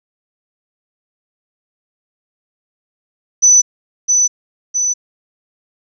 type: tone with echo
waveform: sine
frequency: 5990 Hz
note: F#8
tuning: 20 cents sharp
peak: -5 dBFS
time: 3.42-3.62 s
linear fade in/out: 20 ms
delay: 660 ms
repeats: 2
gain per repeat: -4 dB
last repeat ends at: 4.94 s
effects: none